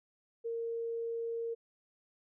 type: tone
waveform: sine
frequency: 461.6 Hz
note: A#4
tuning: 17 cents flat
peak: -34 dBFS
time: 0.44-1.55 s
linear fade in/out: 20 ms
effects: none